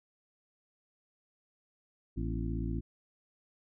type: harmonic tone with a mistuned harmonic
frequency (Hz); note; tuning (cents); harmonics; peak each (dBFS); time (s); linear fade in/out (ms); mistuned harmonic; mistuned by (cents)
56; A1; +31; 1 / 2 / 3 / 4 / 5 / 6; -35 / -38 / -40 / -41 / -42 / -43; 2.16-2.81; 20; 4; +120
effects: none